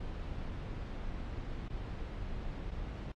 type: noise with dropouts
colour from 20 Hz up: brown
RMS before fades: -40 dBFS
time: 0-3.12 s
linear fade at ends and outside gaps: 5 ms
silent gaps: 1.683-1.699 / 2.709-2.715 s
effects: low-pass 4000 Hz 12 dB/octave + AAC 48 kbps